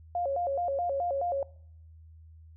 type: tone with vibrato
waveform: sine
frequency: 622.3 Hz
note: D#5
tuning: in tune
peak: -27 dBFS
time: 0.15-1.43 s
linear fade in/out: 2 ms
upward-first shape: square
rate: 4.7 Hz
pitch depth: 210 cents each way
effects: noise-tail reverb RT60 0.7 s tail -23 dB re dry + added 80 Hz sine -49 dBFS peak until 2.56 s